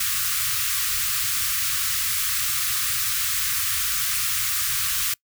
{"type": "band-stop noise", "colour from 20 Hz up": "white", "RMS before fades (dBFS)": -24, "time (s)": [0, 5.14], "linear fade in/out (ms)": 5, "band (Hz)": [140, 1100], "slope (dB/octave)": 96, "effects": ["noise-tail reverb RT60 0.1 s tail -24 dB re dry"]}